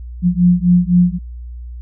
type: beating tone pair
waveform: sine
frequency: 175.6 / 179.5 Hz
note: F3 / F3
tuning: +10 / +48 cents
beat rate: 3.9 Hz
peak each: -12 dBFS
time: 0.22-1.19 s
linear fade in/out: 50 ms
effects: added 60 Hz sine -27 dBFS peak until 1.81 s